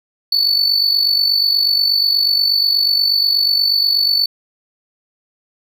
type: tone with amplitude modulation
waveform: triangle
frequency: 4475 Hz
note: C#8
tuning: 16 cents sharp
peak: -8 dBFS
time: 0.32-4.26 s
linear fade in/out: 5 ms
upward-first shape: sine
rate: 48.3 Hz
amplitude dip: 65%
effects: none